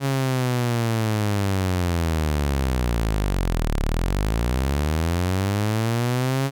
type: linear two-way sweep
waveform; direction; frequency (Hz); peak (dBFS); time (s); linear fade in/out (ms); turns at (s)
sawtooth; down then up; 138.59 to 34.65 to 138.59; -16; 0-6.51; 50; 3.8
effects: none